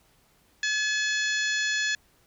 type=harmonic tone; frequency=854 Hz; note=G#5; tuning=48 cents sharp; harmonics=2 / 3 / 4 / 5 / 6 / 7 / 8; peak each=-26 / -34 / -33 / -35 / -39 / -38 / -37 dBFS; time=0.63-1.95 s; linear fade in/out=2 ms; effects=pink hiss -63 dBFS RMS until 2.26 s